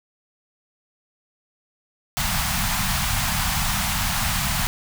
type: band-stop noise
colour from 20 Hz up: pink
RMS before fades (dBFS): -23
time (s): 2.17-4.67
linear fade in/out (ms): 0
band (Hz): 220 to 710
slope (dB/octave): 48
effects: none